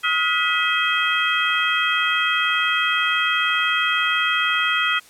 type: tone cluster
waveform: sine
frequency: 1268 / 1434 / 1966 / 2548 / 3211 Hz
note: D#6 / F6 / B6 / D#7 / G7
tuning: +32 / +45 / -8 / +41 / +41 cents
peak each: -24 dBFS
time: 0.03-5 s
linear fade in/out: 20 ms
effects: white hiss -49 dBFS RMS until 5.09 s + low-pass 12000 Hz 12 dB/octave